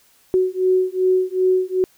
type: beating tone pair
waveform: sine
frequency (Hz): 370 / 372.6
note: F#4 / F#4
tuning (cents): 0 / +12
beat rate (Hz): 2.6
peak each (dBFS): -18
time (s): 0.34-1.84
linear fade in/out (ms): 0
effects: white hiss -56 dBFS RMS until 1.97 s